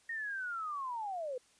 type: linear sweep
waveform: sine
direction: down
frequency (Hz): 1864.7 to 483.8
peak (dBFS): -36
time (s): 0.09-1.38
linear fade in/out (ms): 5
effects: white hiss -67 dBFS RMS until 1.59 s + resampled to 22050 Hz